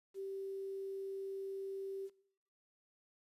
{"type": "tone with quantisation", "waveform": "sine", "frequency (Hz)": 389, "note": "G4", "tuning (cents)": -13, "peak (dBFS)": -40, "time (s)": [0.14, 2.1], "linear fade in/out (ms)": 50, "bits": 11, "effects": ["noise-tail reverb RT60 0.7 s tail -19 dB re dry", "resampled to 32000 Hz"]}